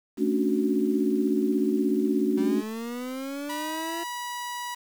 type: chord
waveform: sine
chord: D major seventh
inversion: second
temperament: equal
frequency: 220 / 277.2 / 293.7 / 370 Hz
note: A3 / C#4 / D4 / F#4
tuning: 0 / 0 / 0 / 0 cents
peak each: -27 dBFS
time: 0.17-2.63 s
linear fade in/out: 50 ms
type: linear sweep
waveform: 30% pulse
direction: up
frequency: 190.3 to 342.2 Hz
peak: -30 dBFS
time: 2.37-4.04 s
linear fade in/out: 10 ms
type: tone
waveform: sawtooth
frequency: 972 Hz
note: B5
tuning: 28 cents flat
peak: -28 dBFS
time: 3.49-4.75 s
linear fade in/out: 10 ms
effects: 8-bit